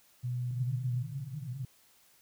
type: tone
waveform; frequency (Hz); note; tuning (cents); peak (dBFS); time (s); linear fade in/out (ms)
sine; 123.47; B2; 0; -31; 0.23-1.04; 20
type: band-pass noise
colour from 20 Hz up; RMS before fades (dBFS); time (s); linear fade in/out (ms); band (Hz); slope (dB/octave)
pink; -39; 0.51-1.65; 2; 120 to 150; 96
effects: white hiss -64 dBFS RMS until 2.21 s